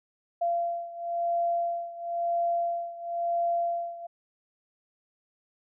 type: beating tone pair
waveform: sine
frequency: 686 / 686.98 Hz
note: F5 / F5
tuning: -31 / -29 cents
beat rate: 0.98 Hz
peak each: -28 / -31 dBFS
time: 0.41-4.07 s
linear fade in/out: 10 ms
effects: none